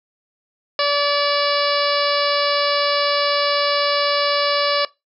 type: harmonic tone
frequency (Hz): 576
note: D5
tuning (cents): -34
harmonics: 1 / 2 / 3 / 4 / 5 / 6 / 7 / 8 / 9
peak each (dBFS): -20 / -21 / -26 / -28 / -27 / -31 / -26 / -27 / -27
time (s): 0.79-4.85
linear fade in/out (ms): 2
effects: noise-tail reverb RT60 0.2 s tail -20 dB re dry